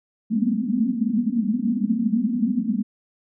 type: band-pass noise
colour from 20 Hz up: white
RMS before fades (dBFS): -22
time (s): 0.3-2.83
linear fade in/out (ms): 20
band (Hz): 200 to 250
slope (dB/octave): 96
effects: none